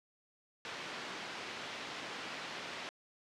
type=band-pass noise; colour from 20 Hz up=white; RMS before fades=-44 dBFS; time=0.65-2.89 s; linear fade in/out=0 ms; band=170 to 3100 Hz; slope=12 dB/octave; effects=low-pass 7000 Hz 12 dB/octave